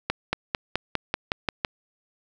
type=accelerating click train; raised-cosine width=0.3 ms; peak=-7 dBFS; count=9; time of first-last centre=0.1-1.648 s; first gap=230 ms; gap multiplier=0.95; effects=none